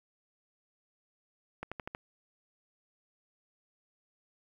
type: accelerating click train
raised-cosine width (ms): 0.5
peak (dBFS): -23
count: 5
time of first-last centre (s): 1.63-1.949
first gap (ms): 86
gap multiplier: 0.95
effects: 9-bit